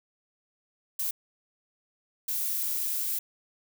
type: noise bursts at uneven times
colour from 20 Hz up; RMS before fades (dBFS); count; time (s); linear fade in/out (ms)
violet; -30; 2; 0.99-1.11 / 2.28-3.19; 5
effects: none